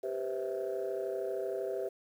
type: chord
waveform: sine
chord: C major seventh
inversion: second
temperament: just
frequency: 392.4 / 490.5 / 523.3 / 654.1 Hz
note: G4 / B4 / C5 / E5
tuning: +2 / -12 / 0 / -14 cents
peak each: -35 / -40 / -38 / -38 dBFS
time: 0.03-1.89 s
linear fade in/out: 10 ms
effects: tanh soft clip ceiling -26 dBFS + 10-bit